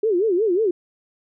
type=tone with vibrato; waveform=sine; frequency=395.3 Hz; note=G4; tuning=15 cents sharp; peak=-16 dBFS; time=0.03-0.71 s; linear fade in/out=5 ms; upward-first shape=sine; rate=5.5 Hz; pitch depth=240 cents each way; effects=none